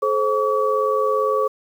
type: tone cluster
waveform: sine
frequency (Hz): 430.4 / 528 / 1139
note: A4 / C5 / C#6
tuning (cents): -38 / +16 / +47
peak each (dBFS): -21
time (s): 0.02-1.48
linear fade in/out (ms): 10
effects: 8-bit